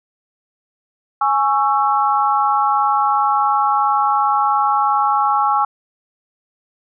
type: chord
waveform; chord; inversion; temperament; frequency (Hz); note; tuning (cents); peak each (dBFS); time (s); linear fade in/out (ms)
sine; C# minor; second; just; 831.5 / 1108.7 / 1330.5; G#5 / C#6 / E6; +2 / 0 / +16; -16 / -18 / -19; 1.21-5.65; 5
effects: none